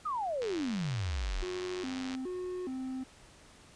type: exponential sweep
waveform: sine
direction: down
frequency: 1300 to 33 Hz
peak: -31 dBFS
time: 0.05-1.44 s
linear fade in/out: 10 ms
type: click train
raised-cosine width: 0.2 ms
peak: -24 dBFS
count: 164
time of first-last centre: 0.42-2.15 s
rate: 94.2 Hz
type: tone with vibrato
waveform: triangle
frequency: 307.7 Hz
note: D#4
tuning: 19 cents flat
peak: -33 dBFS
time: 1.42-3.04 s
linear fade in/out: 10 ms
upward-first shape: square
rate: 1.2 Hz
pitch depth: 290 cents each way
effects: pink hiss -57 dBFS RMS until 3.75 s + resampled to 22050 Hz